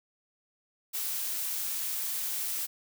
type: noise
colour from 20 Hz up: blue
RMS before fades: -33 dBFS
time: 0.93-2.67 s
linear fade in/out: 20 ms
effects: none

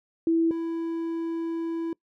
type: tone pair in turn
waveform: sine / triangle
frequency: 329.6 / 331 Hz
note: E4 / E4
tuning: 0 / +7 cents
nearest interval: unison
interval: 7 cents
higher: second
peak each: -19 / -25 dBFS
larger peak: first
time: 0.27-0.51 / 0.51-1.93 s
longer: second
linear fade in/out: 2 ms
effects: noise-tail reverb RT60 0.1 s tail -24 dB re dry

